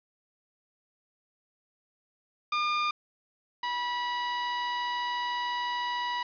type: tone pair in turn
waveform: sawtooth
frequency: 1207 / 973.8 Hz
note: D6 / B5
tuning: +47 / -25 cents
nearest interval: major third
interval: 372 cents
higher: first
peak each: -22 / -25 dBFS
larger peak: first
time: 2.52-2.91 / 3.63-6.23 s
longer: second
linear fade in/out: 5 ms
effects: resampled to 11025 Hz + 8-bit